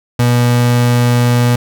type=tone; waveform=35% pulse; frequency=121.3 Hz; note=B2; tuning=31 cents flat; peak=-7 dBFS; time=0.19-1.56 s; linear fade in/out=5 ms; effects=none